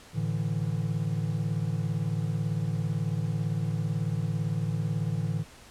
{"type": "chord", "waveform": "triangle", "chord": "A suspended fourth", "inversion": "none", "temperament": "equal", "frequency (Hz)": [110, 146.83, 164.81], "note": ["A2", "D3", "E3"], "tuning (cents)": [0, 0, 0], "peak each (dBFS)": -29, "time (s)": [0.13, 5.45], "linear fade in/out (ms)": 50, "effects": ["pink hiss -51 dBFS RMS until 5.7 s", "low-pass 10000 Hz 12 dB/octave"]}